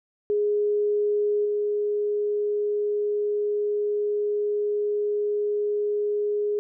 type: tone with level steps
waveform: sine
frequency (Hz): 415.3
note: G#4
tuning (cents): 0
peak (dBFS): -20 / -22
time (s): 0.3-6.59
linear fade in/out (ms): 0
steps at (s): 1.45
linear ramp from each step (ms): 5
effects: none